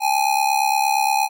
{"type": "ring-modulated tone", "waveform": "square", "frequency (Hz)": 830.6, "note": "G#5", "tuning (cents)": 0, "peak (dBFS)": -14, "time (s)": [0, 1.29], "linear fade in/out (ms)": 50, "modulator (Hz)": 34.3, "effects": []}